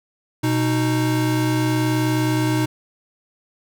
square tone pair together, 123.3 / 310.7 Hz, B2 / D#4, -2 / -2 cents, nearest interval octave + major third, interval 1600 cents, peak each -21 dBFS, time 0.43-2.66 s, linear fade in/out 10 ms, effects none

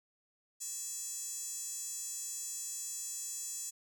square tone with high-pass filter, 371 Hz, F#4, 5 cents sharp, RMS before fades -41 dBFS, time 0.6-3.71 s, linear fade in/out 20 ms, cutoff 7200 Hz, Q 5.4, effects none

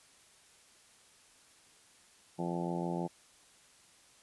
harmonic tone, 86.3 Hz, F2, 20 cents flat, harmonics 2 / 3 / 4 / 5 / 6 / 7 / 8 / 9 / 10, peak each -36 / -43 / -39 / -46 / -45 / -45 / -47 / -44 / -44 dBFS, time 2.38-3.08 s, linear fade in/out 20 ms, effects white hiss -62 dBFS RMS until 4.22 s + resampled to 24000 Hz

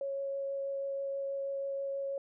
sine tone with vibrato, 551 Hz, C#5, 11 cents flat, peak -33 dBFS, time 0.01-2.18 s, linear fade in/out 2 ms, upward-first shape triangle, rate 6.2 Hz, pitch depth 8 cents each way, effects none

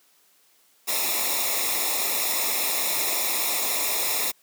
white noise with comb filter, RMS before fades -25 dBFS, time 0.87-4.32 s, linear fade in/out 20 ms, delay 0.65 ms, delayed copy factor -0.85, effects white hiss -61 dBFS RMS until 4.42 s + high-pass 200 Hz 12 dB/octave

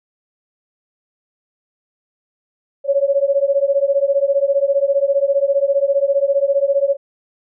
sine beating tone pair, 550 / 565 Hz, C#5 / C#5, -14 / +33 cents, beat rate 15 Hz, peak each -16 dBFS, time 2.84-6.97 s, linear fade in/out 50 ms, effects none

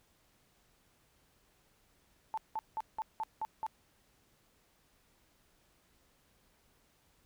sine tone bursts, 879 Hz, A5, 2 cents flat, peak -33 dBFS, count 7, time 2.34-3.665 s, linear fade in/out 0 ms, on 35 ms, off 180 ms, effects pink hiss -70 dBFS RMS until 7.25 s

